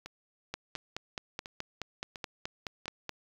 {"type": "two click trains", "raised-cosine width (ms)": 0.2, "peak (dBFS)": [-18, -24], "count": [13, 5], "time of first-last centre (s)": [[0.54, 3.093], [0.06, 2.857]], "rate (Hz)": [4.7, 1.43], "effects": ["low-pass 7000 Hz 12 dB/octave", "8-bit"]}